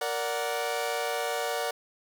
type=chord; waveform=sawtooth; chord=Bb augmented; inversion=none; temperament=equal with one note detuned; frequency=466.2 / 582.9 / 740 Hz; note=Bb4 / D5 / F#5; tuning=0 / -13 / 0 cents; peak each=-29 dBFS; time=0.01-1.71 s; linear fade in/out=5 ms; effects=none